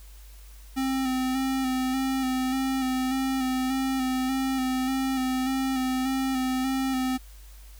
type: tone with vibrato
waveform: square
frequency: 261.6 Hz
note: C4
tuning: in tune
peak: -25 dBFS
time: 0.76-7.18 s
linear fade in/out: 20 ms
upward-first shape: square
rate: 1.7 Hz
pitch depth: 24 cents each way
effects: added 50 Hz sine -44 dBFS peak until 7.79 s + white hiss -55 dBFS RMS until 7.79 s